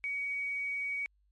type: tone with quantisation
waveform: sine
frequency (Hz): 2256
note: C#7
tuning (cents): +30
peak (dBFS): -32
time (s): 0.04-1.06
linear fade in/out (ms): 0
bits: 10
effects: added 50 Hz sine -67 dBFS peak until 1.31 s + MP3 48 kbps